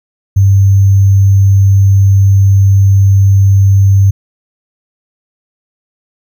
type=tone with sample-and-hold; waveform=sine; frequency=98 Hz; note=G2; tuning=in tune; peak=-3 dBFS; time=0.36-4.11 s; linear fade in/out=10 ms; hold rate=6300 Hz; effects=none